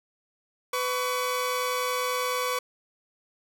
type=tone pair together; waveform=sawtooth; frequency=500.6 / 1131 Hz; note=B4 / C#6; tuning=+23 / +34 cents; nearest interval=octave + major second; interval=1411 cents; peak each=-25 dBFS; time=0.73-2.59 s; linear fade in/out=5 ms; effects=none